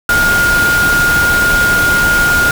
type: tone in noise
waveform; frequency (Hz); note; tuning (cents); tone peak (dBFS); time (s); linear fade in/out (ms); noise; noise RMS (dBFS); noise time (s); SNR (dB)
sine; 1421; F6; +30; -9; 0.09-2.51; 2; pink; -17; 0.09-2.51; +5
effects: none